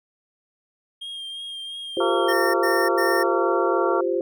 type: tone with vibrato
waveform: triangle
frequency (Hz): 3222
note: G7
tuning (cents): +47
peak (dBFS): -30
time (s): 1.01-2.33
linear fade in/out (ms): 10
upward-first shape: triangle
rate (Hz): 2.9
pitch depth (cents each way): 28
type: chord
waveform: sine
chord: F suspended second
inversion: none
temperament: equal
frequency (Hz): 349.2 / 392 / 523.3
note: F4 / G4 / C5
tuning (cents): 0 / 0 / 0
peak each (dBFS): -24 / -25 / -25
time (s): 1.97-4.21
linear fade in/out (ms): 2
type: harmonic tone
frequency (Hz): 228.5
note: A#3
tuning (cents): -34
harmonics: 2 / 3 / 4 / 5 / 6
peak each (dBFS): -28 / -28 / -28 / -28 / -28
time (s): 2-4.01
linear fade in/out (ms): 5
type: tone bursts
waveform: square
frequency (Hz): 1818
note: A#6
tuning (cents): -44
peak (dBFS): -25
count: 3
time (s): 2.28-3.234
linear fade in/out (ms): 10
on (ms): 260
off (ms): 87
effects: none